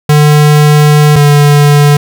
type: tone pair in turn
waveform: square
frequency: 149.3 / 145.81 Hz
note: D3 / D3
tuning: +29 / -12 cents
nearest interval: unison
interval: 41 cents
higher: first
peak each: -3 dBFS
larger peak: neither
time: 0.09-1.16 / 1.16-1.97 s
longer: first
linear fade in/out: 5 ms
effects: none